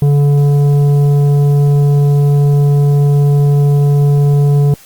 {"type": "tone with tanh clipping", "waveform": "sine", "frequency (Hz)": 143.6, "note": "D3", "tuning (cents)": -39, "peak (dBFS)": -8, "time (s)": [0.02, 4.74], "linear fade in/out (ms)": 2, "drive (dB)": 9, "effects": ["white hiss -41 dBFS RMS until 4.85 s", "Opus 32 kbps"]}